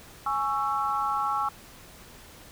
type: chord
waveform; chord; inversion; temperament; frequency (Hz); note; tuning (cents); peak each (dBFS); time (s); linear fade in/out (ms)
sine; C# minor; second; just; 831.5 / 1108.7 / 1330.5; G#5 / C#6 / E6; +2 / 0 / +16; -29; 0.26-1.49; 5
effects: pink hiss -49 dBFS RMS until 2.51 s